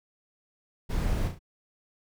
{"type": "noise with echo", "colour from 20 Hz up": "brown", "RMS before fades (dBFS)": -28, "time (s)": [0.89, 1.29], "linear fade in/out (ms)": 20, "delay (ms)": 34, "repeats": 3, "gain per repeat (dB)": -6, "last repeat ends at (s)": 1.392, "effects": []}